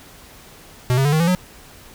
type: tone with pitch steps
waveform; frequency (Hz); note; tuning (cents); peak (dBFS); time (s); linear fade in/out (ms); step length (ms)
square; 125.1 / 134.86 / 145.37 / 156.71 / 168.93 / 182.1; B2 / C#3 / D3 / D#3 / E3 / F#3; +23 / -47 / -17 / +13 / +43 / -27; -15; 0.9-1.35; 0; 75
effects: pink hiss -44 dBFS RMS until 1.94 s